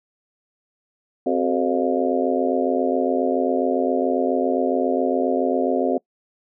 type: harmonic tone with a mistuned harmonic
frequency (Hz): 87.31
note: F2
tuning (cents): 0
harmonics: 3 / 4 / 5 / 6 / 7 / 8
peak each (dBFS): -23 / -24 / -25 / -26 / -26 / -27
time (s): 1.26-5.98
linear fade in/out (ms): 5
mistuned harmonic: 4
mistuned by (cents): +110
effects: noise-tail reverb RT60 0.1 s tail -24 dB re dry